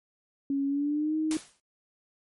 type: tone with pitch glide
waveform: sine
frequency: 277.2 to 312.9 Hz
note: C#4 to D#4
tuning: 0 to +10 cents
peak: -25 dBFS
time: 0.5-1.37 s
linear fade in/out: 2 ms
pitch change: +210 cents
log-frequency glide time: 0.67-1.16 s
type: noise with exponential decay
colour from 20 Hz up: white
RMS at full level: -32 dBFS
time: 1.31-1.6 s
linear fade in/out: 1 ms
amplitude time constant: 61 ms
effects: MP3 48 kbps